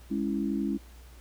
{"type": "chord", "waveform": "sine", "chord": "C# minor", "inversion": "second", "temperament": "equal", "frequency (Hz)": [207.7, 277.2, 329.6], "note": ["G#3", "C#4", "E4"], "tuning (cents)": [0, 0, 0], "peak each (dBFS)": [-30, -31, -33], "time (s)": [0.1, 0.78], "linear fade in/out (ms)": 20, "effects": ["added 60 Hz sine -48 dBFS peak until 1.2 s", "pink hiss -57 dBFS RMS until 1.2 s"]}